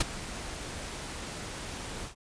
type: noise with ADSR envelope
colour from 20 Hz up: pink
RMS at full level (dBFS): -22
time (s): 0-2.15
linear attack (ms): 8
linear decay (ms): 19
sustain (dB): -17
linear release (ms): 110
effects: resampled to 22050 Hz